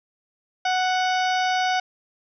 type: harmonic tone with a mistuned harmonic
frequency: 740 Hz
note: F#5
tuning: in tune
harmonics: 1 / 2 / 3 / 4 / 5 / 6 / 7 / 8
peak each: -21 / -27 / -31 / -33 / -35 / -37 / -38 / -39 dBFS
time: 0.65-1.8 s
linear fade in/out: 5 ms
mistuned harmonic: 6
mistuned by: +60 cents
effects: none